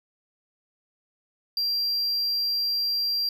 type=tone; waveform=triangle; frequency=4740 Hz; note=D8; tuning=15 cents sharp; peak=-22 dBFS; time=1.57-3.29 s; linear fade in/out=2 ms; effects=none